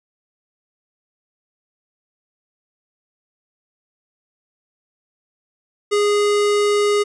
square tone, 412.6 Hz, G#4, 11 cents flat, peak -15 dBFS, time 5.91-7.04 s, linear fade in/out 20 ms, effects resampled to 22050 Hz

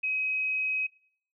sine tone, 2536 Hz, D#7, 32 cents sharp, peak -26 dBFS, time 0.03-0.87 s, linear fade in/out 10 ms, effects noise-tail reverb RT60 0.6 s tail -23 dB re dry

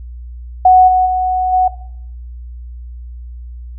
sine tone with level steps, 740 Hz, F#5, in tune, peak -3 / -8 / -12 / -8 dBFS, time 0.65-1.68 s, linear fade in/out 5 ms, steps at 0.87 / 1.05 / 1.52 s, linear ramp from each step 20 ms, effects noise-tail reverb RT60 0.7 s tail -17 dB re dry + added 60 Hz sine -27 dBFS peak until 3.78 s

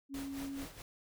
sine tone, 275.3 Hz, C#4, 12 cents flat, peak -39 dBFS, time 0.09-0.67 s, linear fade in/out 50 ms
pink noise with tremolo, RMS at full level -46 dBFS, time 0.14-0.82 s, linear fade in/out 2 ms, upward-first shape sine, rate 4.6 Hz, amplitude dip 70%
effects none

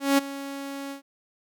sawtooth tone with ADSR envelope, 277.2 Hz, C#4, in tune, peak -12 dBFS, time 0-1.02 s, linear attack 180 ms, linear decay 16 ms, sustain -17 dB, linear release 110 ms, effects none

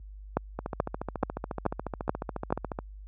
two click trains, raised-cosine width 1 ms, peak -10 / -18 dBFS, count 6 / 32, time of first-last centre 0.37-2.525 / 0.59-2.789 s, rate 2.32 / 14.1 Hz, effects added 50 Hz sine -37 dBFS peak until 3.07 s + high-pass 60 Hz 12 dB/octave

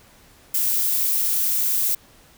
violet noise, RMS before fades -21 dBFS, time 0.54-1.95 s, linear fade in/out 5 ms, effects pink hiss -52 dBFS RMS until 2.37 s

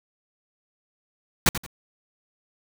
pink noise with echo, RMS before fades -17 dBFS, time 1.46-1.49 s, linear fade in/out 2 ms, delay 87 ms, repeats 2, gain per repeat -11 dB, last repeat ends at 1.664 s, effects none

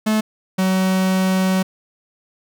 45% pulse tone pair in turn, 216.4 / 187.94 Hz, A3 / F#3, -29 / +27 cents, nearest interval major second, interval 244 cents, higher first, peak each -15 dBFS, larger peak neither, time 0.06-0.21 / 0.58-1.63 s, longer second, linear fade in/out 10 ms, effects none

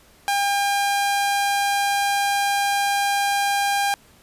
sawtooth tone, 803 Hz, G5, 41 cents sharp, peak -15 dBFS, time 0.28-3.94 s, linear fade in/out 0 ms, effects pink hiss -53 dBFS RMS until 4.22 s + resampled to 32000 Hz

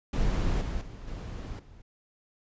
brown noise with level steps, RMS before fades -27 / -32 / -42 / -37 / -51 dBFS, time 0.13-1.82 s, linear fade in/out 5 ms, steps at 0.61 / 0.81 / 1.07 / 1.59 s, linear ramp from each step 5 ms, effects resampled to 16000 Hz

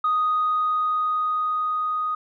sine tone with level ramp, 1244.5 Hz, D#6, in tune, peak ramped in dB -17 to -22 dBFS, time 0.04-2.15 s, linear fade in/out 5 ms, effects tanh soft clip ceiling -15 dBFS

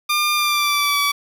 15% pulse tone with pitch glide, 1200 to 1145.8 Hz, D6 to D6, +37 to -43 cents, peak -10 dBFS, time 0.09-1.12 s, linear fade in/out 10 ms, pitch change -80 cents, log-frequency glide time 0.35-0.99 s, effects 8-bit

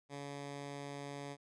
10% pulse tone, 141.9 Hz, C#3, 41 cents sharp, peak -35 dBFS, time 0.09-1.37 s, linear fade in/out 50 ms, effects resampled to 22050 Hz

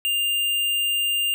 square tone, 2800 Hz, F7, 4 cents sharp, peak -21 dBFS, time 0.05-1.34 s, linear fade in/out 0 ms, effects none

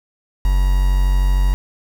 triangle tone with quantisation, 46.49 Hz, F#1, 9 cents sharp, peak -10 dBFS, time 0.45-1.54 s, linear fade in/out 0 ms, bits 5, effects none

